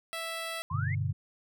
10% pulse tone, 659.3 Hz, E5, in tune, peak -26 dBFS, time 0.13-0.62 s, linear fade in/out 0 ms
sine exponential sweep, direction up, 990 to 2217 Hz, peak -36 dBFS, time 0.7-0.95 s, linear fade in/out 5 ms
sine chord, G major, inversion none, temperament equal, 98 / 123.47 / 146.83 Hz, G2 / B2 / D3, 0 / 0 / 0 cents, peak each -31 / -33 / -33 dBFS, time 0.71-1.13 s, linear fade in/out 10 ms
effects none

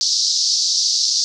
white band-pass noise, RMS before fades -18 dBFS, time 0.01-1.24 s, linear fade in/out 0 ms, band 4300 to 5800 Hz, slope 48 dB/octave, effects none

